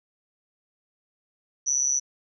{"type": "tone with amplitude modulation", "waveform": "sine", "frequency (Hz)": 5940, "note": "F#8", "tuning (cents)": 6, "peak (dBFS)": -17, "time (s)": [1.66, 2], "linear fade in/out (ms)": 20, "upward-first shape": "sine", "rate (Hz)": 138, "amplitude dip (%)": 95, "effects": []}